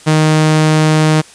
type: tone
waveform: sawtooth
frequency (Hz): 155.56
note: D#3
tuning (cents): 0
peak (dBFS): -4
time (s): 0.06-1.22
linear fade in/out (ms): 20
effects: white hiss -39 dBFS RMS until 1.34 s + resampled to 22050 Hz